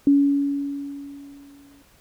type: tone with exponential decay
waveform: sine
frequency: 281.9 Hz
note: C#4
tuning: 29 cents sharp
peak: -11 dBFS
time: 0.07-1.82 s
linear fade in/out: 2 ms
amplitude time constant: 380 ms
effects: pink hiss -56 dBFS RMS until 2 s

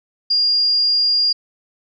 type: tone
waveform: sine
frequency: 4821 Hz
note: D8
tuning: 45 cents sharp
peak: -13 dBFS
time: 0.3-1.33 s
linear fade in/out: 10 ms
effects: none

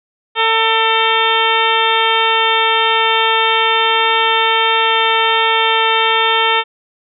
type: harmonic tone with a mistuned harmonic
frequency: 449.9 Hz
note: A4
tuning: 39 cents sharp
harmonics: 1 / 2 / 3 / 4 / 5 / 6 / 7 / 8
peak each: -20 / -16 / -18 / -21 / -21 / -21 / -19 / -21 dBFS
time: 0.35-6.64 s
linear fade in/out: 50 ms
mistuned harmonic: 3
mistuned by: -27 cents
effects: none

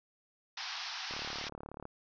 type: band-pass noise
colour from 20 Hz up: white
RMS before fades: -41 dBFS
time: 0.57-1.49 s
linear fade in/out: 5 ms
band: 710 to 5700 Hz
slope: 96 dB/octave
type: click train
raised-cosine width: 1 ms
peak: -30 dBFS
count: 28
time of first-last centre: 1.11-1.854 s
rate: 36.3 Hz
effects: none

